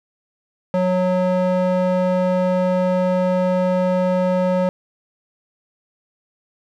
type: tone with band-pass filter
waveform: square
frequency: 183 Hz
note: F#3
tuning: 19 cents flat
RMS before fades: -18 dBFS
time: 0.74-4.69 s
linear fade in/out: 0 ms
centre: 520 Hz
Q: 1.4
effects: none